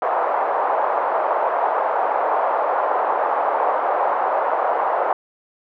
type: band-pass noise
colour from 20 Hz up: white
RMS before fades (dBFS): -20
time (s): 0.02-5.13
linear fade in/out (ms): 2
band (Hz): 560 to 980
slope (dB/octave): 24
effects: none